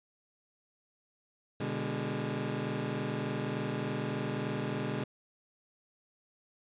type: chord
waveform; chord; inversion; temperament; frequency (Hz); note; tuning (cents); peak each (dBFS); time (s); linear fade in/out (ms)
20% pulse; G# diminished; first; equal with one note detuned; 123.47 / 146.83 / 204.7; B2 / D3 / G#3; 0 / 0 / -25; -32; 1.6-5.04; 5
effects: resampled to 8000 Hz